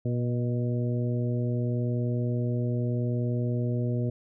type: harmonic tone with a mistuned harmonic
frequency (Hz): 120.8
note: B2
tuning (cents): -38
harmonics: 1 / 2 / 3 / 4 / 5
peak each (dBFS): -26 / -32 / -36 / -38 / -40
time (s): 0.05-4.1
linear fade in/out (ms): 5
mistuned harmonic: 5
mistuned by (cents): +27
effects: none